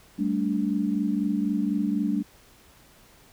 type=chord; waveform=sine; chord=G suspended second; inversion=none; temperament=equal with one note detuned; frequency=196 / 220 / 290.1 Hz; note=G3 / A3 / D4; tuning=0 / 0 / -21 cents; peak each=-27 dBFS; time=0.18-2.23 s; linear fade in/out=20 ms; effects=pink hiss -55 dBFS RMS until 3.32 s